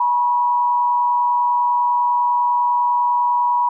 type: tone with frequency modulation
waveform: sine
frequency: 970 Hz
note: B5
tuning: 31 cents flat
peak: -14 dBFS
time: 0-3.69 s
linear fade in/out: 5 ms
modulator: 110 Hz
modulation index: 0.4
effects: none

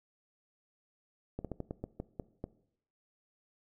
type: slowing click train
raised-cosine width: 2 ms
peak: -24 dBFS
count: 9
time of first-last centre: 1.39-2.441 s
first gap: 57 ms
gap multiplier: 1.23
effects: noise-tail reverb RT60 0.7 s tail -19 dB re dry

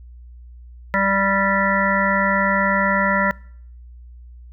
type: harmonic tone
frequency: 196 Hz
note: G3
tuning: in tune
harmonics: 1 / 3 / 5 / 7 / 9 / 10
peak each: -23 / -23 / -23 / -23 / -23 / -23 dBFS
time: 0.94-3.31 s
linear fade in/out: 0 ms
effects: noise-tail reverb RT60 0.6 s tail -24 dB re dry + added 60 Hz sine -38 dBFS peak until 4.52 s

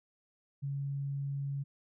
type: tone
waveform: sine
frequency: 139.6 Hz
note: C#3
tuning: 13 cents sharp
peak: -33 dBFS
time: 0.62-1.64 s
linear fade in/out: 20 ms
effects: none

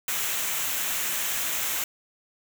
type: noise with comb filter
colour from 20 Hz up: white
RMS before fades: -28 dBFS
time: 0.08-1.84 s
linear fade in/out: 2 ms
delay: 0.21 ms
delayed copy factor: -0.5
effects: none

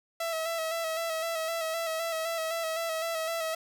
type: tone with vibrato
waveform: sawtooth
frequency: 654 Hz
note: E5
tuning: 14 cents flat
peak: -26 dBFS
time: 0.2-3.55 s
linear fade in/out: 5 ms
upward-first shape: square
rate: 3.9 Hz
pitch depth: 31 cents each way
effects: 9-bit

